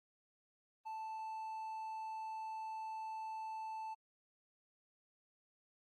triangle tone, 880 Hz, A5, in tune, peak -40 dBFS, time 0.85-3.95 s, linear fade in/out 20 ms, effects Opus 32 kbps

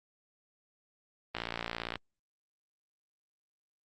click train, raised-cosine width 0.3 ms, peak -18 dBFS, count 36, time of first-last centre 1.35-1.957 s, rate 57.7 Hz, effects Opus 24 kbps

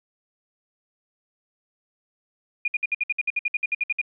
sine tone bursts, 2436 Hz, D#7, 37 cents flat, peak -20 dBFS, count 16, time 2.65-4.015 s, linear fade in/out 5 ms, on 30 ms, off 59 ms, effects none

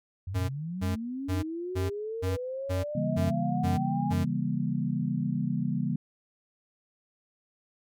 sine linear sweep, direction up, 87.31 to 830.6 Hz, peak -32 dBFS, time 0.27-4.13 s, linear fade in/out 5 ms
square tone bursts, 91.8 Hz, F#2, 13 cents flat, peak -28 dBFS, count 9, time 0.34-4.25 s, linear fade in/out 20 ms, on 150 ms, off 320 ms
sine chord, C# diminished seventh, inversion none, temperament just, 138.59 / 166.31 / 199.57 / 239.5 Hz, C#3 / E3 / G3 / Bb3, 0 / +16 / +31 / +47 cents, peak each -32 dBFS, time 2.95-5.96 s, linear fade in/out 5 ms
effects none

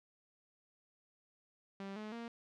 sawtooth tone with pitch steps, 196 / 213.7 / 233.1 Hz, G3 / G#3 / A#3, 0 / +50 / 0 cents, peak -39 dBFS, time 1.8-2.28 s, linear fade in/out 2 ms, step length 160 ms, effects low-pass 4000 Hz 12 dB/octave

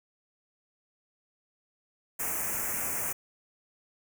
white band-stop noise, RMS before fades -32 dBFS, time 2.19-3.13 s, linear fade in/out 10 ms, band 2500 to 6200 Hz, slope 48 dB/octave, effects none

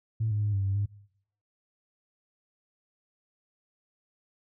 sine tone with pitch steps, 110.6 / 104.9 / 104.2 / 98.3 / 97.6 / 101.7 Hz, A2 / G#2 / G#2 / G2 / G2 / G#2, +9 / +18 / +6 / +5 / -7 / -36 cents, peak -24 dBFS, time 0.2-0.86 s, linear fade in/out 10 ms, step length 110 ms, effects noise-tail reverb RT60 0.7 s tail -22 dB re dry + tanh soft clip ceiling -20 dBFS

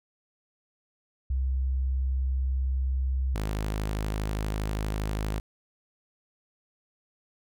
sine / sawtooth tone pair in turn, 65.41 / 52.46 Hz, C2 / G#1, 0 / +18 cents, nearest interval major third, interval 382 cents, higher first, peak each -24 dBFS, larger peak neither, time 1.3-3.35 / 3.35-5.4 s, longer neither, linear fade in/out 5 ms, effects none

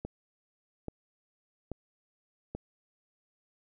click train, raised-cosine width 2 ms, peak -23 dBFS, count 4, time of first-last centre 0.05-2.55 s, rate 1.2 Hz, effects none

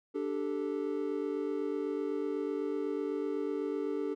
triangle chord, D suspended fourth, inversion none, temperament equal, 293.7 / 392 / 440 Hz, D4 / G4 / A4, 0 / 0 / 0 cents, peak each -34 dBFS, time 0.14-4.15 s, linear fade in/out 20 ms, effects none

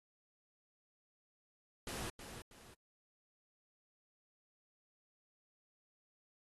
pink noise with echo, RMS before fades -44 dBFS, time 1.87-2.1 s, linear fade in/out 2 ms, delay 320 ms, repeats 2, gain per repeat -8 dB, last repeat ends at 2.74 s, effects AAC 32 kbps

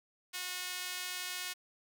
sawtooth tone with high-pass filter, 363.2 Hz, F#4, 32 cents flat, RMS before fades -40 dBFS, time 0.33-1.54 s, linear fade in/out 20 ms, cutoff 2300 Hz, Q 0.77, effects none

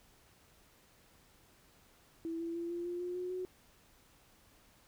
sine tone with pitch steps, 329.6 / 334.8 / 340 / 345.4 / 350.8 / 356.3 / 361.9 / 367.6 Hz, E4 / E4 / F4 / F4 / F4 / F4 / F#4 / F#4, 0 / +27 / -46 / -19 / +8 / +35 / -38 / -11 cents, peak -36 dBFS, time 2.25-3.45 s, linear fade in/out 0 ms, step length 150 ms, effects pink hiss -65 dBFS RMS until 4.87 s

